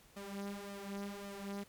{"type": "tone with flanger", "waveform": "sawtooth", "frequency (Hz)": 200, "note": "G3", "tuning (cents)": 35, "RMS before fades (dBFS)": -44, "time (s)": [0.16, 1.64], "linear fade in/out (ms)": 10, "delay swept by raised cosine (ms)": [1.6, 5.2], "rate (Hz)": 1.8, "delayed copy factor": 0.7, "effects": ["pink hiss -63 dBFS RMS until 1.68 s", "MP3 96 kbps"]}